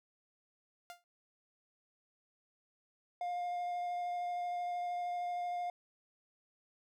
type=tone with exponential decay; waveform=sawtooth; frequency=700 Hz; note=F5; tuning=4 cents sharp; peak=-40 dBFS; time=0.9-1.04 s; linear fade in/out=0 ms; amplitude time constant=29 ms
type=tone with vibrato; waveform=triangle; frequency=708 Hz; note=F5; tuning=23 cents sharp; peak=-33 dBFS; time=3.21-5.7 s; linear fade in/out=2 ms; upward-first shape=sine; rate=13 Hz; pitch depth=10 cents each way
effects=none